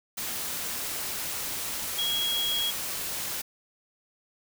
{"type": "tone in noise", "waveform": "sine", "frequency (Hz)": 3300, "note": "G#7", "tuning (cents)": -12, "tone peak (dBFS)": -26, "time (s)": [1.98, 2.71], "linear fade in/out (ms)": 10, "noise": "white", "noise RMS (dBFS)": -33, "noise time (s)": [0.17, 3.42], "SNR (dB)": 4, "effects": []}